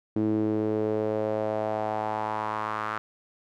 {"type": "tone with band-pass filter sweep", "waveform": "sawtooth", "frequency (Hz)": 107.8, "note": "A2", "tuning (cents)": -35, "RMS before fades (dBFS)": -28, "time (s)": [0.16, 2.98], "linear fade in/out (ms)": 0, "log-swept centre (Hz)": [300, 1300], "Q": 3.4, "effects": []}